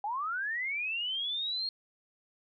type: linear sweep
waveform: sine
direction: up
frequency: 792 to 4291 Hz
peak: -31 dBFS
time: 0.04-1.69 s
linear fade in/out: 2 ms
effects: none